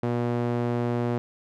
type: tone with band-pass filter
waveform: sawtooth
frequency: 120 Hz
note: B2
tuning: 49 cents flat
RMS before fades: -26 dBFS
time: 0.03-1.18 s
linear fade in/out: 0 ms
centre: 390 Hz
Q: 0.67
effects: none